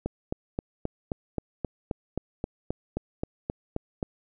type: click train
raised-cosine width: 2 ms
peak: -15 dBFS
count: 16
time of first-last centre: 0.06-4.028 s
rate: 3.78 Hz
effects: none